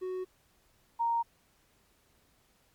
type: tone pair in turn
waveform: triangle / sine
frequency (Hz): 370 / 930.2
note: F#4 / A#5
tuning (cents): 0 / -4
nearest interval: octave + major third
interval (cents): 1596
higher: second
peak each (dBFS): -31 / -26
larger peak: second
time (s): 0.01-0.25 / 0.99-1.23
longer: neither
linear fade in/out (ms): 20
effects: pink hiss -68 dBFS RMS until 2.74 s + MP3 96 kbps